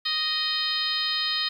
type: harmonic tone with a mistuned harmonic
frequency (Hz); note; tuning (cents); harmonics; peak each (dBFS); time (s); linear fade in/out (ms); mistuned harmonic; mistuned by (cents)
622; D#5; -1; 2 / 3 / 4 / 5 / 6 / 7 / 8; -36 / -33 / -38 / -31 / -29 / -29 / -33; 0.05-1.49; 10; 7; -57
effects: 9-bit